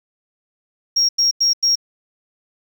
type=tone bursts; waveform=sine; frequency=5588 Hz; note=F8; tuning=in tune; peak=-11 dBFS; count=4; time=0.96-1.756 s; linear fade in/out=10 ms; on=130 ms; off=92 ms; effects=tanh soft clip ceiling -10 dBFS + 8-bit